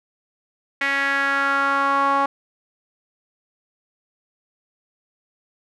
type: tone with band-pass filter sweep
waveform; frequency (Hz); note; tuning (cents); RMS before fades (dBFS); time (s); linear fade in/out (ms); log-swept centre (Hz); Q
sawtooth; 277.2; C#4; 0; -20; 0.81-2.26; 5; 2000 to 1000; 4.1
effects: none